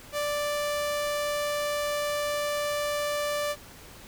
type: tone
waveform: sawtooth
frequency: 587.3 Hz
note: D5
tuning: in tune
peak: -23 dBFS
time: 0.12-3.56 s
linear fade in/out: 50 ms
effects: pink hiss -48 dBFS RMS until 4.07 s